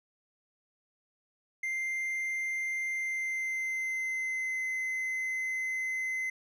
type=tone with pitch glide; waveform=triangle; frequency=2093 to 2052 Hz; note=C7 to C7; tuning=0 to -34 cents; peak=-29 dBFS; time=1.63-6.3 s; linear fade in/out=5 ms; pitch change=-34 cents; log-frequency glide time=2.89-4.64 s; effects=none